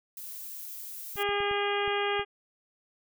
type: noise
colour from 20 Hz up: violet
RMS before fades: -41 dBFS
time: 0.17-1.23 s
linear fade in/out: 2 ms
type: clicks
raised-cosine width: 5 ms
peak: -34 dBFS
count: 6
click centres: 1.158 / 1.291 / 1.404 / 1.512 / 1.878 / 2.195 s
type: harmonic tone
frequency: 406.3 Hz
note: G#4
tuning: 38 cents flat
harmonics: 1 / 2 / 3 / 4 / 5 / 6 / 7 / 8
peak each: -30 / -33 / -35 / -36 / -37 / -38 / -38 / -39 dBFS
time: 1.16-2.25 s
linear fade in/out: 50 ms
effects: none